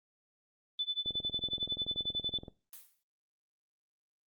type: tone with tremolo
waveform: sine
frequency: 3500 Hz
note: A7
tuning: 10 cents flat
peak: -29 dBFS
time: 0.79-2.38 s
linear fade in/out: 2 ms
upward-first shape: sine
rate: 11 Hz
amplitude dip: 95%
type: click train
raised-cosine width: 2 ms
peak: -32 dBFS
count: 31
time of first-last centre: 1.06-2.482 s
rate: 21.1 Hz
type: noise with exponential decay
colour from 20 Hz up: blue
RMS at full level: -45 dBFS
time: 2.73-3.03 s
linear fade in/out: 2 ms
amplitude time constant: 64 ms
effects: noise-tail reverb RT60 0.3 s tail -18 dB re dry + Opus 32 kbps